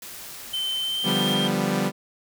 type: noise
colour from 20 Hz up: white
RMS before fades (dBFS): -39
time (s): 0.02-1.34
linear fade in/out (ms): 2
type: tone with pitch glide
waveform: triangle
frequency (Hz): 3082 to 3189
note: G7 to G7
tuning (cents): -30 to +29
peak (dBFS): -23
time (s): 0.53-1.48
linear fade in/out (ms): 10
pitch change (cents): +59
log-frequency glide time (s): 0.81-1.26
type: chord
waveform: sawtooth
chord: G dominant seventh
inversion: second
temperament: equal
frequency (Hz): 146.83 / 174.61 / 196 / 246.9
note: D3 / F3 / G3 / B3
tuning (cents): 0 / 0 / 0 / 0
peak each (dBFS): -26 / -25 / -21 / -24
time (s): 1.03-1.92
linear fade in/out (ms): 50
effects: none